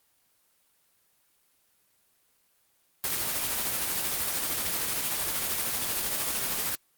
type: noise with tremolo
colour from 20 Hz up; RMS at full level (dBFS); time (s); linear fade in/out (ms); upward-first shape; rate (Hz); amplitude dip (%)
white; -28; 3.04-6.75; 0; sine; 13; 30
effects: white hiss -68 dBFS RMS until 6.97 s + Opus 24 kbps